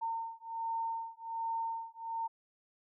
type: beating tone pair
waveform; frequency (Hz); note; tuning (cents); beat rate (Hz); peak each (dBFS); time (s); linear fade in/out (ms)
sine; 910 / 911.3; A#5 / A#5; -42 / -39; 1.3; -38 / -38; 0.01-2.28; 20
effects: none